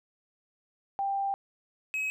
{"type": "tone pair in turn", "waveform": ["sine", "triangle"], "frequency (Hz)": [790, 2552], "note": ["G5", "D#7"], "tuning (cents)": [13, 43], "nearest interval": "octave + minor sixth", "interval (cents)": 2030, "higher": "second", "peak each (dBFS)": -27, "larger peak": "neither", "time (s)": [[0.99, 1.34], [1.94, 2.1]], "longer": "first", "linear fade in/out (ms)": 0, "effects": []}